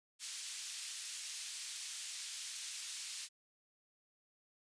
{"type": "band-pass noise", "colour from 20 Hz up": "white", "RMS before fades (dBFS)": -45, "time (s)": [0.19, 3.29], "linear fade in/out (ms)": 50, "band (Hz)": [2800, 8500], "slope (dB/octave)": 12, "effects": ["resampled to 22050 Hz"]}